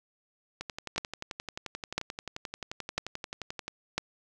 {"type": "two click trains", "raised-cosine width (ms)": 0.2, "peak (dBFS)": [-11, -19], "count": [4, 36], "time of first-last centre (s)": [[0.98, 3.98], [0.61, 3.68]], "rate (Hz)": [1, 11.4], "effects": []}